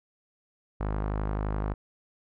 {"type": "tone with low-pass filter", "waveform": "sawtooth", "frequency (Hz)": 51.7, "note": "G#1", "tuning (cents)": -7, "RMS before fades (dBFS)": -30, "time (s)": [0.8, 1.74], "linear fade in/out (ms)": 10, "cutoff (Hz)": 1200, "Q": 1.4, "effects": []}